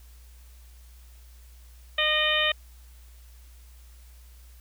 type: harmonic tone with a mistuned harmonic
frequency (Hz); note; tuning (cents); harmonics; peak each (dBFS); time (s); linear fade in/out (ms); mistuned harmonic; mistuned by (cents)
610; D#5; -34; 1 / 2 / 3 / 4 / 5 / 6; -30 / -32 / -27 / -29 / -26 / -29; 1.98-2.52; 5; 3; +27
effects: added 60 Hz sine -47 dBFS peak until 4.6 s + white hiss -59 dBFS RMS until 4.6 s